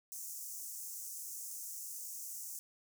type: high-pass noise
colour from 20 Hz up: pink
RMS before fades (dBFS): -45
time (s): 0.12-2.59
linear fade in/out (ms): 0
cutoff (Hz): 6000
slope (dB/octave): 48
effects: none